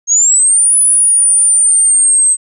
sine linear two-way sweep, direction up then down, 6460 to 9956 to 8210 Hz, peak -6 dBFS, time 0.07-2.37 s, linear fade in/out 50 ms, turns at 0.77 s, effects none

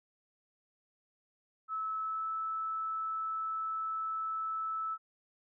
sine tone with pitch glide, 1301 to 1310 Hz, E6 to E6, -23 to -11 cents, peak -33 dBFS, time 1.68-4.98 s, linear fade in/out 50 ms, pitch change +12 cents, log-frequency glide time 2-2.28 s, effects none

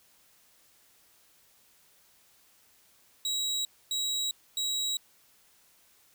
30% pulse tone bursts, 3859 Hz, B7, 41 cents flat, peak -26 dBFS, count 3, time 3.25-4.97 s, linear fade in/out 2 ms, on 400 ms, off 260 ms, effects white hiss -63 dBFS RMS until 6.14 s

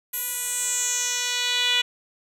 10% pulse tone with band-pass filter sweep, 490.8 Hz, B4, 11 cents flat, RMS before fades -25 dBFS, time 0.13-1.82 s, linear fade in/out 10 ms, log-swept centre 12000 to 3300 Hz, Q 3.3, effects none

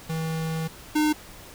square tone pair in turn, 161.1 / 304.1 Hz, E3 / D#4, -39 / -40 cents, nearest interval major seventh, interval 1099 cents, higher second, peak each -27 / -20 dBFS, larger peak second, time 0.09-0.68 / 0.95-1.13 s, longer first, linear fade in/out 10 ms, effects pink hiss -45 dBFS RMS until 1.54 s

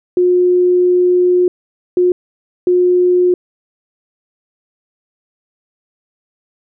sine tone bursts at uneven times, 359.3 Hz, F4, 49 cents sharp, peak -8 dBFS, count 3, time 0.17-1.48 / 1.97-2.12 / 2.67-3.34 s, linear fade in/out 2 ms, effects none

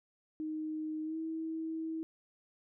sine tone with pitch glide, 311.1 to 321.9 Hz, D#4 to E4, 0 to -41 cents, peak -35 dBFS, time 0.4-2.03 s, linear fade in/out 0 ms, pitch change +59 cents, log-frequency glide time 1.04-1.17 s, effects none

